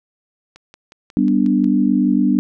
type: click train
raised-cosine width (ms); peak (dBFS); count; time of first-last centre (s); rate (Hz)
0.2; -24; 7; 0.56-1.643; 5.54
type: chord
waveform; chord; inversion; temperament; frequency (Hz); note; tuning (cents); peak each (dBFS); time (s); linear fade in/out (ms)
sine; G major; none; equal; 196 / 246.9 / 293.7; G3 / B3 / D4; 0 / 0 / 0; -17 / -16 / -17; 1.17-2.39; 0
effects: none